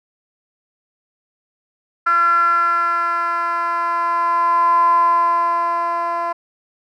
10% pulse tone with band-pass filter sweep, 341 Hz, F4, 41 cents flat, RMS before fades -17 dBFS, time 2.06-6.33 s, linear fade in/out 10 ms, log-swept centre 1400 to 870 Hz, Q 9.8, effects none

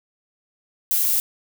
violet noise, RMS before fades -20 dBFS, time 0.91-1.2 s, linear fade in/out 0 ms, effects none

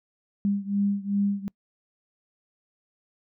sine beating tone pair, 200 / 202.6 Hz, G3 / G#3, +35 / -43 cents, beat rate 2.6 Hz, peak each -25 / -27 dBFS, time 0.45-1.48 s, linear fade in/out 0 ms, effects noise-tail reverb RT60 0.1 s tail -26 dB re dry

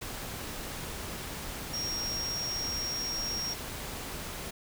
sine tone in noise, 5588 Hz, F8, in tune, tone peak -32 dBFS, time 1.73-3.54 s, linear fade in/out 10 ms, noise pink, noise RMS -39 dBFS, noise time 0.01-4.51 s, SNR +4 dB, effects none

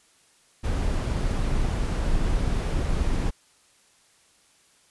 brown noise, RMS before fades -24 dBFS, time 0.63-3.31 s, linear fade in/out 20 ms, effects white hiss -60 dBFS RMS until 4.9 s + resampled to 24000 Hz

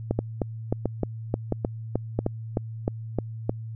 two click trains, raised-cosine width 2 ms, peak -10 / -10 dBFS, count 4 / 12, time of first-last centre 0.19-2.19 / 0.11-3.495 s, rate 1.5 / 3.25 Hz, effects added 112 Hz sine -33 dBFS peak until 3.75 s

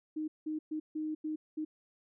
sine tone bursts at uneven times, 309.6 Hz, D#4, 9 cents flat, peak -33 dBFS, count 6, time 0.16-0.28 / 0.46-0.59 / 0.71-0.8 / 0.95-1.15 / 1.24-1.36 / 1.57-1.65 s, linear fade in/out 10 ms, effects none

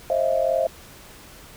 sine tone cluster, 532 / 630 / 673 Hz, C5 / D#5 / E5, +29 / +21 / +36 cents, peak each -23 dBFS, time 0.1-0.67 s, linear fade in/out 2 ms, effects pink hiss -45 dBFS RMS until 1.56 s

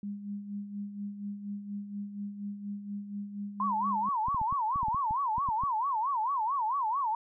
sine tone with tremolo, 203.1 Hz, G#3, 38 cents flat, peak -33 dBFS, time 0.03-4.09 s, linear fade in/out 2 ms, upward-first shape sine, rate 4.2 Hz, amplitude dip 60%
sine tone with vibrato, 987.8 Hz, B5, in tune, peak -27 dBFS, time 3.6-7.15 s, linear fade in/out 2 ms, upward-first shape sine, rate 4.5 Hz, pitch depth 250 cents each way
clicks, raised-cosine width 5 ms, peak -28 dBFS, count 12, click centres 4.284 / 4.346 / 4.415 / 4.526 / 4.759 / 4.831 / 4.884 / 4.946 / 5.109 / 5.382 / 5.488 / 5.636 s
effects none

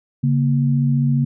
sine tone pair together, 140.21 / 235.1 Hz, C#3 / A#3, +20 / +15 cents, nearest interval major sixth, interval 895 cents, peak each -15 / -20 dBFS, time 0.23-1.25 s, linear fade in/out 10 ms, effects none

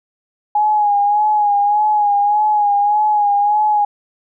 sine tone with vibrato, 830.6 Hz, G#5, in tune, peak -11 dBFS, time 0.55-3.85 s, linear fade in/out 5 ms, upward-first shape sine, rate 1.7 Hz, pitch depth 42 cents each way, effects none

